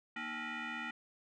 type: tone with frequency modulation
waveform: sine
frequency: 235.6 Hz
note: A#3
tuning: 19 cents sharp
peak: -37 dBFS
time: 0.16-0.91 s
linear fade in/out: 5 ms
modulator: 547 Hz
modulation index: 4.4
effects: tanh soft clip ceiling -35 dBFS